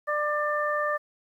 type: harmonic tone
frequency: 595 Hz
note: D5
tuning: 22 cents sharp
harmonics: 1 / 2 / 3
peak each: -28 / -28 / -30 dBFS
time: 0.07-0.98 s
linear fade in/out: 20 ms
effects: 10-bit